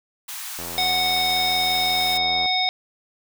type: high-pass noise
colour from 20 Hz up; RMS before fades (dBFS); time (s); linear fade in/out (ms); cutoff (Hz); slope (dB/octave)
white; -33; 0.28-2.18; 10; 780; 48
type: click train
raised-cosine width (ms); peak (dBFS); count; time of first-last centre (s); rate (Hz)
1; -22; 160; 0.59-2.458; 85.1
type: harmonic tone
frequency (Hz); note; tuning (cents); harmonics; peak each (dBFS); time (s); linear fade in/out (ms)
740; F#5; 0; 1 / 3 / 5 / 7; -24 / -26 / -22 / -27; 0.78-2.69; 0
effects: none